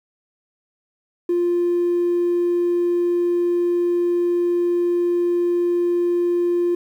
triangle tone, 349.2 Hz, F4, in tune, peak -13 dBFS, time 1.29-6.75 s, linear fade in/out 5 ms, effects tanh soft clip ceiling -13 dBFS + 9-bit

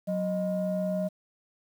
sine tone pair together, 184.86 / 620 Hz, F#3 / D#5, -1 / -6 cents, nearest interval octave + major sixth, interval 2095 cents, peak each -28 dBFS, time 0.07-1.09 s, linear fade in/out 20 ms, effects tanh soft clip ceiling -21 dBFS + 9-bit

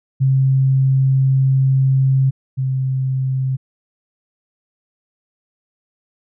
sine tone pair in turn, 133.5 / 131.74 Hz, C3 / C3, +35 / +12 cents, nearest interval unison, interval 23 cents, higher first, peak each -11 / -16 dBFS, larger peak first, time 0.2-2.31 / 2.57-3.57 s, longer first, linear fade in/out 20 ms, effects none

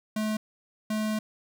square tone pair in turn, 215.5 / 215.5 Hz, A3 / A3, -36 / -36 cents, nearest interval unison, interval 0 cents, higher neither, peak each -27 dBFS, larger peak neither, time 0.16-0.37 / 0.9-1.19 s, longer second, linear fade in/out 5 ms, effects none

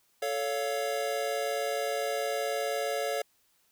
square chord, A augmented, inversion none, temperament equal with one note detuned, 440 / 559.2 / 698.5 Hz, A4 / C#5 / E#5, 0 / +15 / 0 cents, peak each -35 / -33 / -35 dBFS, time 0.22-3.22 s, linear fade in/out 5 ms, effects white hiss -69 dBFS RMS until 3.71 s

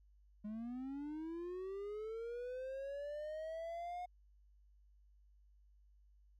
triangle linear sweep, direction up, 205.9 to 723 Hz, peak -40 dBFS, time 0.44-4.06 s, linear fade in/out 10 ms, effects added 50 Hz sine -64 dBFS peak until 6.39 s

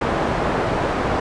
white low-pass noise, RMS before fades -21 dBFS, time 0.01-1.2 s, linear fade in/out 5 ms, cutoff 900 Hz, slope 12 dB/octave, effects resampled to 22050 Hz

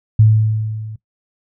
sine tone with level ramp, 108.9 Hz, A2, 17 cents flat, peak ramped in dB -5 to -28 dBFS, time 0.19-0.96 s, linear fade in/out 5 ms, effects noise-tail reverb RT60 0.1 s tail -18 dB re dry

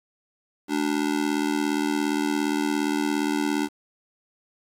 square tone with amplitude modulation, 293.7 Hz, D4, in tune, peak -19 dBFS, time 0.68-3.69 s, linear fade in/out 50 ms, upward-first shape sine, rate 77.3 Hz, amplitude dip 95%, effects low-pass 11000 Hz 12 dB/octave + 8-bit

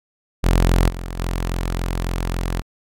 sawtooth tone with level steps, 43.65 Hz, F1, in tune, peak -9 / -23 / -17 dBFS, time 0.43-2.62 s, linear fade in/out 20 ms, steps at 0.88 / 1.18 s, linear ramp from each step 20 ms, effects AAC 48 kbps

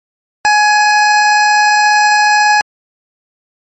25% pulse tone, 839 Hz, G#5, 17 cents sharp, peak -3 dBFS, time 0.45-2.61 s, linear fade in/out 0 ms, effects MP3 32 kbps

